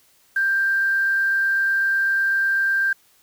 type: tone with quantisation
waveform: sine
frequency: 1582 Hz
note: G6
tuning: 15 cents sharp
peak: -17 dBFS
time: 0.36-2.93 s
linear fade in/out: 5 ms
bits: 7
effects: white hiss -58 dBFS RMS until 3.22 s